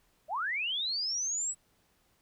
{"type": "linear sweep", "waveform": "sine", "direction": "up", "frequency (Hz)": [563, 7960], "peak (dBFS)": -30, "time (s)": [0.28, 1.55], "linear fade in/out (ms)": 50, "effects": ["pink hiss -70 dBFS RMS until 2.21 s"]}